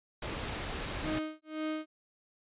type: noise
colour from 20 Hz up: pink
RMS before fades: -37 dBFS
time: 0.22-1.19 s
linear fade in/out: 5 ms
type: tone with tremolo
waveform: 35% pulse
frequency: 311.1 Hz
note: D#4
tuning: in tune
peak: -30 dBFS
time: 1.02-1.86 s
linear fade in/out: 50 ms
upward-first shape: sine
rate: 1.9 Hz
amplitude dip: 100%
effects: resampled to 8000 Hz